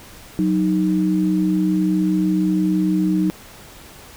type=tone pair together; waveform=sine; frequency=184.98 / 311.1 Hz; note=F#3 / D#4; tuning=0 / 0 cents; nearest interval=major sixth; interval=900 cents; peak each=-18 dBFS; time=0.39-3.3 s; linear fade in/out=0 ms; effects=pink hiss -42 dBFS RMS until 4.16 s